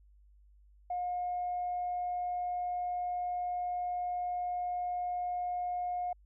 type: tone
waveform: sine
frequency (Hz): 716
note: F5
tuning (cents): +43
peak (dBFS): -31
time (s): 0.9-6.13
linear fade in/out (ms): 5
effects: tanh soft clip ceiling -27 dBFS + added 50 Hz sine -58 dBFS peak until 6.25 s